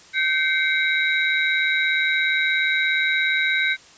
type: tone cluster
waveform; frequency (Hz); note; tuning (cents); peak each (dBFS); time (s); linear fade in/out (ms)
sine; 1550 / 2105 / 2262 / 3839; G6 / C7 / C#7 / B7; -20 / +10 / +34 / -50; -22 / -23 / -25 / -26; 0.13-3.77; 50
effects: white hiss -48 dBFS RMS until 3.97 s + resampled to 16000 Hz